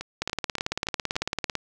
two click trains, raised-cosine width 0.2 ms, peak -16 / -9 dBFS, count 6 / 25, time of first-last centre 0.01-1.443 / 0.22-1.553 s, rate 3.49 / 18 Hz, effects none

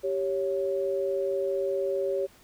sine tone pair together, 390.5 / 555 Hz, G4 / C#5, -7 / +2 cents, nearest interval tritone, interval 609 cents, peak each -28 dBFS, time 0.03-2.27 s, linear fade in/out 20 ms, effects pink hiss -57 dBFS RMS until 2.43 s

